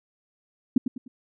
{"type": "tone with echo", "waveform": "sine", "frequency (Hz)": 252.2, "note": "B3", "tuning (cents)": 36, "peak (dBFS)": -13, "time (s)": [0.76, 0.78], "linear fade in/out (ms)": 5, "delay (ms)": 100, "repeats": 3, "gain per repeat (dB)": -9, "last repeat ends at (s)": 1.08, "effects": []}